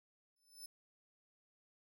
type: tone with exponential growth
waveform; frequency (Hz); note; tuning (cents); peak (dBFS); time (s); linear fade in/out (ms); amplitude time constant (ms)
20% pulse; 5274; E8; 0; -40; 0.36-0.66; 5; 65
effects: none